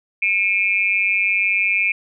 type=tone with amplitude modulation; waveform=sine; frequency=2393 Hz; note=D7; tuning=32 cents sharp; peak=-11 dBFS; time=0.22-1.92 s; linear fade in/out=5 ms; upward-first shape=sine; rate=194 Hz; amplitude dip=100%; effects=none